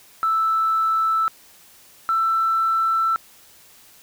sine tone pair in turn, 1318.5 / 1332.3 Hz, E6 / E6, 0 / +18 cents, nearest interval unison, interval 18 cents, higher second, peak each -16 dBFS, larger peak neither, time 0.23-1.28 / 2.09-3.16 s, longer second, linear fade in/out 0 ms, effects tanh soft clip ceiling -12 dBFS + white hiss -50 dBFS RMS until 4.02 s

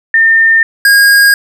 sine / square tone pair in turn, 1810 / 1629.9 Hz, A6 / G#6, +48 / -33 cents, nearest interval major second, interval 181 cents, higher first, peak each -4 dBFS, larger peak neither, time 0.14-0.63 / 0.85-1.34 s, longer neither, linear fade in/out 2 ms, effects none

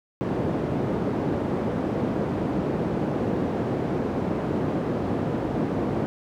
white band-pass noise, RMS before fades -26 dBFS, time 0.21-6.06 s, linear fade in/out 0 ms, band 110 to 380 Hz, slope 12 dB/octave, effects none

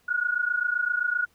sine tone pair together, 1439 / 1466.7 Hz, F#6 / F#6, -49 / -16 cents, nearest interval unison, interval 33 cents, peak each -26 / -26 dBFS, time 0.08-1.26 s, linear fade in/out 10 ms, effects pink hiss -65 dBFS RMS until 1.34 s

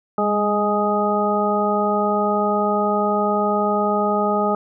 harmonic tone with a mistuned harmonic, 208 Hz, G#3, 3 cents sharp, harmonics 1 / 2 / 3 / 4 / 6, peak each -23 / -23 / -23 / -23 / -23 dBFS, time 0.18-4.55 s, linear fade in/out 2 ms, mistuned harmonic 1, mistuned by -27 cents, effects none

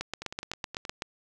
two click trains, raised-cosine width 0.2 ms, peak -15 / -21 dBFS, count 9 / 7, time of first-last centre 0.01-1.021 / 0.22-0.852 s, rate 7.91 / 9.5 Hz, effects none

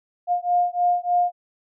sine beating tone pair, 707 / 710.3 Hz, F5 / F5, +21 / +29 cents, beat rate 3.3 Hz, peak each -21 / -21 dBFS, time 0.27-1.32 s, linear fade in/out 50 ms, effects none

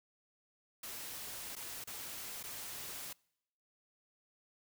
white noise with dropouts, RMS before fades -45 dBFS, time 0.83-3.13 s, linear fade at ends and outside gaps 5 ms, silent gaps 1.554-1.564 / 1.841-1.872 / 2.43-2.437 s, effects noise-tail reverb RT60 0.8 s tail -26 dB re dry

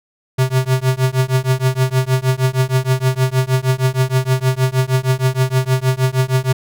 square tone with tremolo, 130 Hz, C3, 11 cents flat, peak -10 dBFS, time 0.38-6.53 s, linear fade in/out 10 ms, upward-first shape triangle, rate 6.4 Hz, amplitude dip 100%, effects none

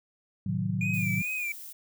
sine chord, A diminished seventh, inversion none, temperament equal, 110 / 130.81 / 155.56 / 185 Hz, A2 / C3 / Eb3 / Gb3, 0 / 0 / 0 / 0 cents, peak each -32 / -35 / -33 / -30 dBFS, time 0.46-1.22 s, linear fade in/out 5 ms
triangle tone with vibrato, 2414 Hz, D7, 47 cents sharp, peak -28 dBFS, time 0.81-1.52 s, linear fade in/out 2 ms, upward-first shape sine, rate 2.4 Hz, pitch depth 80 cents each way
violet noise, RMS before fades -43 dBFS, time 0.93-1.73 s, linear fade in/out 10 ms
effects none

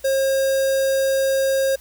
square tone with notch filter, 538 Hz, C5, 48 cents sharp, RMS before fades -19 dBFS, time 0.04-1.76 s, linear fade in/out 10 ms, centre 2400 Hz, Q 0.96, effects added 58 Hz sine -49 dBFS peak until 1.8 s + white hiss -49 dBFS RMS until 1.8 s

